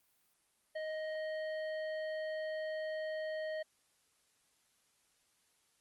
harmonic tone, 625 Hz, D#5, 8 cents sharp, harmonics 1 / 3 / 5 / 7, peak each -37 / -46 / -56 / -59 dBFS, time 0.75-3.63 s, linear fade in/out 10 ms, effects white hiss -74 dBFS RMS until 5.8 s + Opus 32 kbps

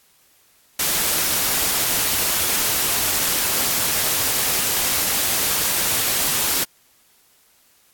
white noise, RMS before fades -20 dBFS, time 0.79-6.64 s, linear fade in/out 5 ms, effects white hiss -57 dBFS RMS until 7.93 s + AAC 64 kbps

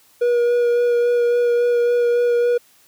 triangle tone with vibrato, 480 Hz, B4, 49 cents flat, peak -12 dBFS, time 0.21-2.58 s, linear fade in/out 10 ms, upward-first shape sine, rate 3.6 Hz, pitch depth 13 cents each way, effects white hiss -54 dBFS RMS until 2.87 s + high-pass 60 Hz 12 dB/octave

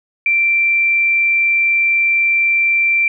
sine tone, 2352 Hz, D7, 2 cents sharp, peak -11 dBFS, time 0.26-3.08 s, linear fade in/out 2 ms, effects none

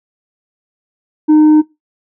sine tone with tanh clipping, 306.6 Hz, D#4, 25 cents flat, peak -5 dBFS, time 1.28-1.62 s, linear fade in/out 20 ms, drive 3 dB, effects noise-tail reverb RT60 0.2 s tail -20 dB re dry

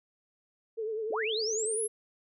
sine tone with vibrato, 438.2 Hz, A4, 7 cents flat, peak -31 dBFS, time 0.77-1.88 s, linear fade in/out 20 ms, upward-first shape triangle, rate 10 Hz, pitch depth 77 cents each way
sine linear sweep, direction up, 185 to 11180 Hz, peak -31 dBFS, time 1.1-1.88 s, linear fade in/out 20 ms
effects none

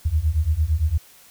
sine beating tone pair, 73.42 / 82.22 Hz, D2 / E2, 0 / -4 cents, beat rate 8.8 Hz, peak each -21 / -20 dBFS, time 0.05-0.98 s, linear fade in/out 10 ms, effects white hiss -50 dBFS RMS until 1.3 s

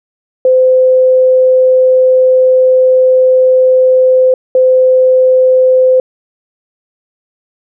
sine tone bursts at uneven times, 514 Hz, C5, 31 cents flat, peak -4 dBFS, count 2, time 0.45-4.34 / 4.55-6 s, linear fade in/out 2 ms, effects none

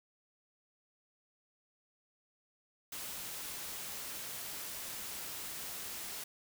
white noise, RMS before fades -43 dBFS, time 2.92-6.24 s, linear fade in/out 5 ms, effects none

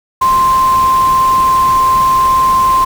sine tone in noise, 1046.5 Hz, C6, in tune, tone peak -7 dBFS, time 0.21-2.85 s, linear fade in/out 10 ms, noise pink, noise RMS -24 dBFS, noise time 0.21-2.85 s, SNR +14 dB, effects none

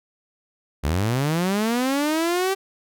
sawtooth linear sweep, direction up, 65.41 to 392 Hz, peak -16 dBFS, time 0.83-2.55 s, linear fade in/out 20 ms, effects none

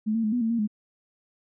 sine tone with pitch steps, 215.7 / 226.9 / 214 / 244.6 / 224.8 / 232.8 / 211 Hz, A3 / A#3 / A3 / B3 / A3 / A#3 / G#3, -34 / -47 / -48 / -16 / +37 / -2 / +28 cents, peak -22 dBFS, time 0.06-0.676 s, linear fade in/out 20 ms, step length 88 ms, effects none

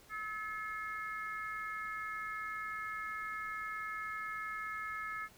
harmonic tone, 430 Hz, A4, 40 cents flat, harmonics 3 / 4 / 5, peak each -41 / -43 / -45 dBFS, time 0.09-5.29 s, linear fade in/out 50 ms, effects pink hiss -61 dBFS RMS until 5.37 s

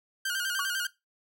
sawtooth tone with vibrato, 1500 Hz, F#6, 23 cents sharp, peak -25 dBFS, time 0.25-0.87 s, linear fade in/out 5 ms, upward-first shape square, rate 10 Hz, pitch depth 74 cents each way
sine tone with exponential decay, 1133 Hz, C#6, 37 cents sharp, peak -26 dBFS, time 0.59-0.72 s, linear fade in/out 2 ms, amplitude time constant 27 ms
effects noise-tail reverb RT60 0.2 s tail -18 dB re dry

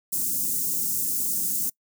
white band-stop noise, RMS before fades -26 dBFS, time 0.12-1.7 s, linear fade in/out 10 ms, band 300 to 6800 Hz, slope 24 dB/octave, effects noise-tail reverb RT60 0.1 s tail -24 dB re dry + high-pass 150 Hz 12 dB/octave

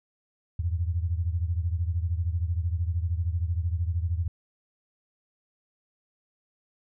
sine beating tone pair, 82.41 / 95.41 Hz, E2 / G2, 0 / -46 cents, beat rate 13 Hz, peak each -26 / -30 dBFS, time 0.59-4.28 s, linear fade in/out 5 ms, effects none

